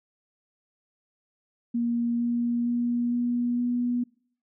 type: tone with pitch steps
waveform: sine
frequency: 236.2 / 238 / 239.8 / 241.6 / 243.4 Hz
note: A#3 / A#3 / A#3 / B3 / B3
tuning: +23 / +36 / +49 / -38 / -25 cents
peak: -23 dBFS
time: 1.74-4.04 s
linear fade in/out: 10 ms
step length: 460 ms
effects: noise-tail reverb RT60 0.6 s tail -26 dB re dry